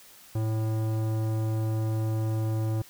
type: tone with tanh clipping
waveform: sine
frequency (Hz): 110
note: A2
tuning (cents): 0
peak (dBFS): -27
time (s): 0.35-2.82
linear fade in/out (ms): 5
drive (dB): 16
effects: white hiss -52 dBFS RMS until 2.89 s